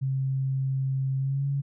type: tone with pitch glide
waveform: sine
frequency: 133.8 to 139.56 Hz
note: C3 to C#3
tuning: +39 to +12 cents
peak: -24 dBFS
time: 0.01-1.62 s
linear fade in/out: 20 ms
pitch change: +73 cents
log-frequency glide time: 1.18-1.46 s
effects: none